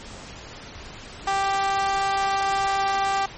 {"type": "tone with high-pass filter", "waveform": "sawtooth", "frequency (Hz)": 392, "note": "G4", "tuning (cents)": 0, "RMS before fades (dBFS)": -23, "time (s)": [1.27, 3.26], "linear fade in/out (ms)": 5, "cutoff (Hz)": 870, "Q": 3.4, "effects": ["pink hiss -40 dBFS RMS until 3.37 s", "MP3 32 kbps"]}